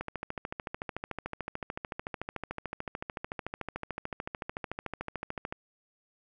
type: click train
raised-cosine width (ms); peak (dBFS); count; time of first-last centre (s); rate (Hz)
0.5; -20; 76; 0.01-5.525; 13.6
effects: none